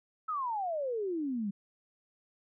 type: exponential sweep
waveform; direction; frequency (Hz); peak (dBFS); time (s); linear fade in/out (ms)
sine; down; 1318.5 to 191.9; -31; 0.28-1.51; 10
effects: none